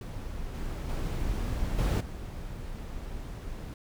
brown noise with level steps, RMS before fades -37 / -34 / -31 / -25 / -38 dBFS, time 0.01-3.74 s, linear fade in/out 2 ms, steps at 0.54 / 0.89 / 1.78 / 2 s, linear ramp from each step 10 ms, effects none

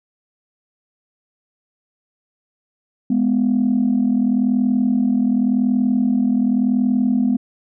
sine tone pair together, 209.1 / 250 Hz, G#3 / B3, +12 / +21 cents, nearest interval minor third, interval 309 cents, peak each -17 / -15 dBFS, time 3.1-7.37 s, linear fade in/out 5 ms, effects tanh soft clip ceiling -9 dBFS

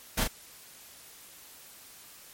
pink noise with echo, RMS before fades -27 dBFS, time 0.17-0.24 s, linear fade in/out 10 ms, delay 39 ms, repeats 1, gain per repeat -4 dB, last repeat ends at 0.279 s, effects white hiss -51 dBFS RMS until 2.33 s + MP3 64 kbps

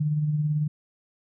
sine tone with tremolo, 150.6 Hz, D3, 44 cents sharp, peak -20 dBFS, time 0-0.68 s, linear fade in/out 10 ms, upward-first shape sine, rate 18 Hz, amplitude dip 40%, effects none

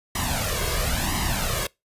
pink noise with flanger, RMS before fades -25 dBFS, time 0.15-1.67 s, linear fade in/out 5 ms, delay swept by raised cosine 1 to 1.85 ms, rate 0.98 Hz, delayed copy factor +0.75, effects noise-tail reverb RT60 0.2 s tail -24 dB re dry + resampled to 32000 Hz

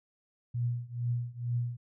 sine tone with tremolo, 120.4 Hz, B2, 44 cents flat, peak -26 dBFS, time 0.54-1.77 s, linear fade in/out 10 ms, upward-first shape triangle, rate 2.2 Hz, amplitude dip 95%, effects none

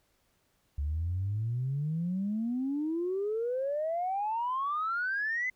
sine exponential sweep, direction up, 69.7 to 2062 Hz, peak -28 dBFS, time 0.78-5.5 s, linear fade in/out 5 ms, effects tanh soft clip ceiling -24 dBFS + pink hiss -72 dBFS RMS until 5.55 s

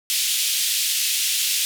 pink band-pass noise, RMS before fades -22 dBFS, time 0.1-1.65 s, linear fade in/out 0 ms, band 2800 to 15000 Hz, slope 24 dB/octave, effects none

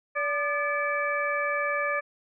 harmonic tone with a mistuned harmonic, 577 Hz, D5, 31 cents flat, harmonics 1 / 2 / 3 / 4, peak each -30 / -30 / -30 / -32 dBFS, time 0.15-2.01 s, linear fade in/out 20 ms, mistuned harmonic 2, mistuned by +66 cents, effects none

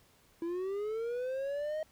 triangle linear sweep, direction up, 330 to 631 Hz, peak -31 dBFS, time 0.42-1.83 s, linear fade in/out 2 ms, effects pink hiss -65 dBFS RMS until 1.91 s

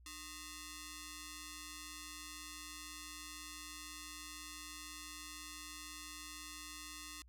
5% pulse ring-modulated tone, 774 Hz, G5, 22 cents flat, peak -33 dBFS, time 0.06-7.22 s, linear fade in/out 2 ms, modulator 474 Hz, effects added 60 Hz sine -59 dBFS peak until 7.28 s

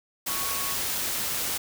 sine tone in noise, 1108.7 Hz, C#6, in tune, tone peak -36 dBFS, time 0.28-0.75 s, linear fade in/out 10 ms, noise white, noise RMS -29 dBFS, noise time 0.26-1.58 s, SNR -10 dB, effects none

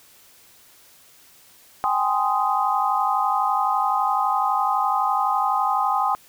sine chord, Ab major seventh, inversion third, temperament just, 778.7 / 830.6 / 1038.3 / 1245.9 Hz, G5 / Ab5 / C6 / Eb6, -12 / 0 / -14 / +2 cents, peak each -24 dBFS, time 1.84-6.15 s, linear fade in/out 0 ms, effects white hiss -52 dBFS RMS until 6.28 s

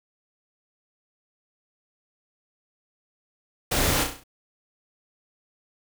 pink noise with echo, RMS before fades -24 dBFS, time 3.71-4.04 s, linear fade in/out 10 ms, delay 33 ms, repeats 6, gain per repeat -5 dB, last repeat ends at 4.238 s, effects none

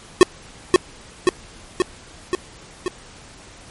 square tone with echo, 364.6 Hz, F#4, 25 cents flat, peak -5 dBFS, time 0.21-0.23 s, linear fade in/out 0 ms, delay 530 ms, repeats 5, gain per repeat -3 dB, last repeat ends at 2.88 s, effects pink hiss -43 dBFS RMS until 3.7 s + MP3 48 kbps

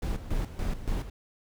brown noise with tremolo, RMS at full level -29 dBFS, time 0.02-1.1 s, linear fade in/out 5 ms, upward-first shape square, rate 3.5 Hz, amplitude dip 70%, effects none

